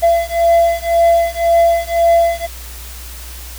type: beating tone pair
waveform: triangle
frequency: 676 / 677.9 Hz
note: E5 / E5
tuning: +43 / +48 cents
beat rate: 1.9 Hz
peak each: -11 dBFS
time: 0.02-2.47 s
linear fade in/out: 20 ms
effects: added 60 Hz sine -30 dBFS peak until 3.58 s + white hiss -34 dBFS RMS until 3.58 s